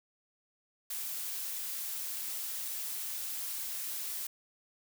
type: noise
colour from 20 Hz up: blue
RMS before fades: -38 dBFS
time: 0.9-4.27 s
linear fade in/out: 5 ms
effects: none